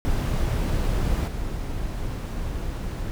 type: noise with level steps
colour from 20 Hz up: brown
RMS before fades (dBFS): -23 / -29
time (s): 0.05-3.11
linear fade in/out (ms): 0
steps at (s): 1.27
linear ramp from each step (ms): 10
effects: none